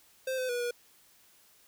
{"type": "tone with pitch steps", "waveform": "square", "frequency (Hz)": [522, 511, 485.4, 481.6], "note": ["C5", "C5", "B4", "B4"], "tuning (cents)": [-4, -41, -30, -44], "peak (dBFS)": -31, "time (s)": [0.27, 0.71], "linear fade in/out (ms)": 5, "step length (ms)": 110, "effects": ["white hiss -62 dBFS RMS until 1.67 s"]}